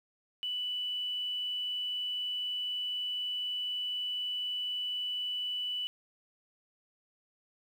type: tone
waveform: sine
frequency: 2972 Hz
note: F#7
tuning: 7 cents sharp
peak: -32 dBFS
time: 0.43-5.87 s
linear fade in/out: 0 ms
effects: 10-bit